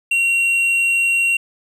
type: tone with tanh clipping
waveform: sine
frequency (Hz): 2746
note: F7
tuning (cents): -30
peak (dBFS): -15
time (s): 0.11-1.37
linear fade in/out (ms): 5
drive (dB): 6
effects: none